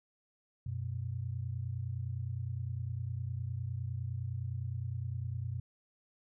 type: tone pair together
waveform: sine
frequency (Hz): 93.68 / 123.47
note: F#2 / B2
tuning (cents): +22 / 0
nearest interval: perfect fourth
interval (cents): 478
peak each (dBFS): -38 / -37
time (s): 0.66-5.6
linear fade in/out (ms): 5
effects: none

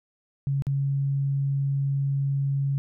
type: tone with dropouts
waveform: sine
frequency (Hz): 138.59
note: C#3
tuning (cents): 0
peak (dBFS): -22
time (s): 0.47-2.78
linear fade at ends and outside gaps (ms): 0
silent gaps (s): 0.622-0.668
effects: none

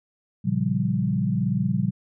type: chord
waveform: sine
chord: G half-diminished seventh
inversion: first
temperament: equal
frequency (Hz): 116.54 / 138.59 / 174.61 / 196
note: Bb2 / Db3 / F3 / G3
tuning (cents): 0 / 0 / 0 / 0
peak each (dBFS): -27 / -27 / -26 / -25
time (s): 0.44-1.91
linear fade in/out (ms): 20
effects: none

